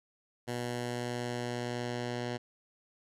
10% pulse tone with low-pass filter sweep, 121.6 Hz, B2, 26 cents flat, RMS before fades -36 dBFS, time 0.47-2.38 s, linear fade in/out 20 ms, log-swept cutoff 11000 to 5400 Hz, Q 0.91, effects none

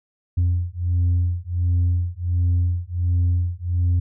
sine beating tone pair, 87.31 / 88.71 Hz, F2 / F2, 0 / +28 cents, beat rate 1.4 Hz, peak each -19 dBFS, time 0.37-4 s, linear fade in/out 10 ms, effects tanh soft clip ceiling -14 dBFS

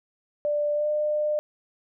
sine tone with pitch glide, 590 to 601.4 Hz, D5 to D5, +8 to +41 cents, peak -22 dBFS, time 0.45-1.39 s, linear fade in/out 0 ms, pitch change +33 cents, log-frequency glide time 0.74-0.87 s, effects none

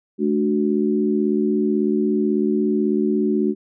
sine chord, D major, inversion second, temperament equal with one note detuned, 215.6 / 293.7 / 370 Hz, A3 / D4 / F#4, -35 / 0 / 0 cents, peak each -20 / -22 / -21 dBFS, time 0.18-3.55 s, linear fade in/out 50 ms, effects none

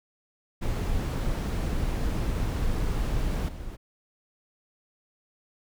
brown noise with level steps, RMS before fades -27 / -38 dBFS, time 0.61-3.77 s, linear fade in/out 20 ms, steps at 3.48 s, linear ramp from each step 10 ms, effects none

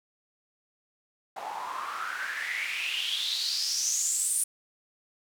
white noise with band-pass filter sweep, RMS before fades -31 dBFS, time 1.36-4.44 s, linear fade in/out 5 ms, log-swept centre 760 to 9700 Hz, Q 7.1, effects none

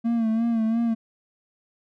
triangle tone with vibrato, 227.3 Hz, A#3, 43 cents flat, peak -18 dBFS, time 0.04-0.95 s, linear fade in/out 20 ms, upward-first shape sine, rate 2.9 Hz, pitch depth 54 cents each way, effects none

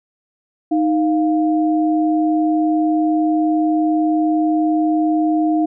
sine tone pair together, 311.3 / 700 Hz, D#4 / F5, +1 / +4 cents, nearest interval octave + major second, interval 1403 cents, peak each -14 / -21 dBFS, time 0.71-5.66 s, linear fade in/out 10 ms, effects none

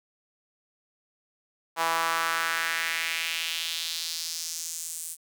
sawtooth tone with high-pass filter sweep, 164.81 Hz, E3, in tune, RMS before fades -30 dBFS, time 1.76-5.17 s, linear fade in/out 50 ms, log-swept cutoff 900 to 9100 Hz, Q 2.3, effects none

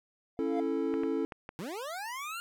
triangle tone with exponential growth, 698 Hz, F5, 1 cent flat, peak -28 dBFS, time 0.37-0.6 s, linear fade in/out 2 ms, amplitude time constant 50 ms
triangle chord, A major, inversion first, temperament just, 275 / 330 / 440 Hz, C#4 / E4 / A4, -14 / +2 / 0 cents, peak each -31 dBFS, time 0.39-1.25 s, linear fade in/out 0 ms
clicks, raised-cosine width 0.5 ms, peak -26 dBFS, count 4, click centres 0.94 / 1.035 / 1.322 / 1.491 s
25% pulse linear sweep, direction up, 145.4 to 1421 Hz, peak -33 dBFS, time 1.59-2.4 s, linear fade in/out 0 ms
effects none

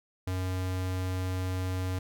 square tone, 92.5 Hz, F#2, in tune, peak -30 dBFS, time 0.27-1.99 s, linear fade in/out 5 ms, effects none

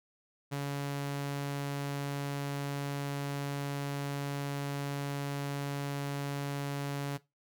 sawtooth tone, 141.4 Hz, C#3, 35 cents sharp, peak -29 dBFS, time 0.51-7.18 s, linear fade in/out 20 ms, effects noise-tail reverb RT60 0.2 s tail -17 dB re dry

